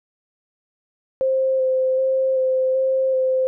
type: tone with vibrato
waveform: sine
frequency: 523.3 Hz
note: C5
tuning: in tune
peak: -16 dBFS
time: 1.21-3.47 s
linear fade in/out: 0 ms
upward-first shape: square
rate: 1.3 Hz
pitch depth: 12 cents each way
effects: none